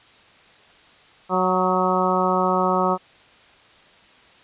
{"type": "harmonic tone with a mistuned harmonic", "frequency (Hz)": 185, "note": "F#3", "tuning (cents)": 0, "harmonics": [1, 2, 3, 4, 5, 6, 7], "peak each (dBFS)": [-25, -25, -25, -25, -25, -25, -25], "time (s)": [1.29, 2.98], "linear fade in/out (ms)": 50, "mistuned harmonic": 7, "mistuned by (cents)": -26, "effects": ["white hiss -51 dBFS RMS until 4.43 s", "resampled to 8000 Hz"]}